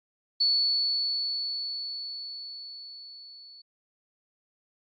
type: tone with level ramp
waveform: sine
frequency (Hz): 4435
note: C#8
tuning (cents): 0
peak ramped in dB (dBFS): -20 to -47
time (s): 0.4-3.62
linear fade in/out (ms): 10
effects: AAC 48 kbps